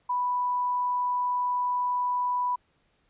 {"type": "tone", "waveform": "sine", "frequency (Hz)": 987.8, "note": "B5", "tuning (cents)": 0, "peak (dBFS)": -24, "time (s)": [0.09, 2.56], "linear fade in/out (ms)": 10, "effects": ["pink hiss -69 dBFS RMS until 3.09 s", "resampled to 8000 Hz"]}